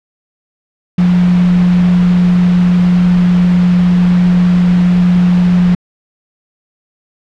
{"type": "tone in noise", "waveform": "sine", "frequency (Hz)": 178.3, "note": "F3", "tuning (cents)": 36, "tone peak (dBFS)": -6, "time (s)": [0.98, 5.75], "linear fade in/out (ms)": 5, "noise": "pink", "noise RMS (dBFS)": -24, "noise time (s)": [0.98, 5.75], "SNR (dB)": 15, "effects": ["low-pass 3000 Hz 12 dB/octave"]}